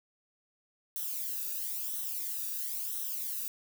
violet noise with flanger, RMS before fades -36 dBFS, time 0.96-3.48 s, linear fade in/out 0 ms, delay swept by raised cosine 0.42 to 0.96 ms, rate 0.99 Hz, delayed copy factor -0.7, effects none

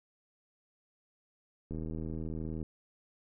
click train, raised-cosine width 3 ms, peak -27 dBFS, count 74, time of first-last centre 1.71-2.628 s, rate 79.5 Hz, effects none

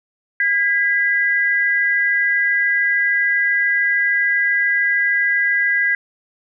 sine tone pair together, 1630 / 1983 Hz, G#6 / B6, -33 / +7 cents, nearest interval minor third, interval 340 cents, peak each -17 dBFS, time 0.4-5.95 s, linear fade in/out 2 ms, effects none

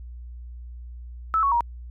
sine tone with pitch steps, 1307 / 1111.8 / 945.8 Hz, E6 / C#6 / A#5, -15 / +5 / +25 cents, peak -18 dBFS, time 1.34-1.607 s, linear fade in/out 0 ms, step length 89 ms, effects added 60 Hz sine -36 dBFS peak until 1.9 s

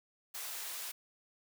white high-pass noise, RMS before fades -42 dBFS, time 0.34-0.92 s, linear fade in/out 10 ms, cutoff 650 Hz, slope 12 dB/octave, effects none

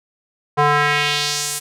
square tone with band-pass filter sweep, 146.8 Hz, D3, in tune, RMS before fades -18 dBFS, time 0.57-1.6 s, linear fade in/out 20 ms, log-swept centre 910 to 10000 Hz, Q 1.6, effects none

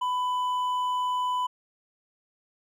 triangle tone with hard clipping, 998 Hz, B5, 18 cents sharp, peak -26 dBFS, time 0.01-1.47 s, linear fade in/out 10 ms, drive 8 dB, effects none

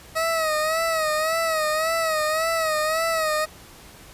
20% pulse tone with vibrato, 636 Hz, D#5, 38 cents sharp, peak -16 dBFS, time 0.15-3.46 s, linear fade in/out 20 ms, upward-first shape sine, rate 1.8 Hz, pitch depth 69 cents each way, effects pink hiss -46 dBFS RMS until 4.13 s + resampled to 32000 Hz

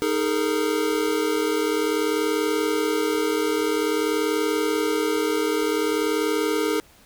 square chord, D# suspended fourth, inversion none, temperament equal with one note detuned, 311.1 / 415.3 / 455.8 Hz, D#4 / G#4 / A#4, 0 / 0 / -39 cents, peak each -26 dBFS, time 0.02-6.8 s, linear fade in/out 0 ms, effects pink hiss -53 dBFS RMS until 7.05 s

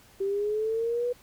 sine linear sweep, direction up, 387 to 492.9 Hz, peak -25 dBFS, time 0.2-1.13 s, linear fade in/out 10 ms, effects pink hiss -56 dBFS RMS until 1.22 s

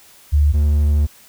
sine / triangle tone pair in turn, 73.42 / 73.93 Hz, D2 / D2, 0 / +12 cents, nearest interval unison, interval 12 cents, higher second, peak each -10 dBFS, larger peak neither, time 0.32-0.53 / 0.53-1.07 s, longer second, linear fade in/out 20 ms, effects white hiss -47 dBFS RMS until 1.28 s

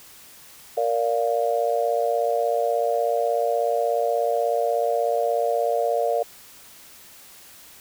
sine chord, Bb major, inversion none, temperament just, 466.2 / 582.7 / 699.2 Hz, Bb4 / D5 / F5, 0 / -14 / +2 cents, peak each -24 dBFS, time 0.77-6.23 s, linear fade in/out 5 ms, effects white hiss -47 dBFS RMS until 7.8 s

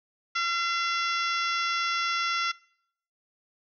harmonic tone, 682 Hz, F5, 41 cents flat, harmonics 2 / 3 / 4 / 5 / 6 / 7 / 8 / 9, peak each -27 / -31 / -35 / -36 / -42 / -39 / -38 / -43 dBFS, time 0.35-2.52 s, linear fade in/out 10 ms, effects noise-tail reverb RT60 0.7 s tail -24 dB re dry

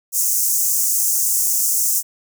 pink high-pass noise, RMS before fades -18 dBFS, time 0.12-2.03 s, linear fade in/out 50 ms, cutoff 6100 Hz, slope 48 dB/octave, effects none

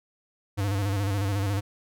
square tone with vibrato, 99.5 Hz, G2, 26 cents sharp, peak -25 dBFS, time 0.57-1.61 s, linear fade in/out 20 ms, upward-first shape square, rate 14 Hz, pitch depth 54 cents each way, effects none

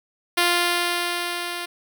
5% pulse tone with level ramp, 349.2 Hz, F4, in tune, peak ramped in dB -5 to -17 dBFS, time 0.37-1.66 s, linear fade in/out 10 ms, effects none

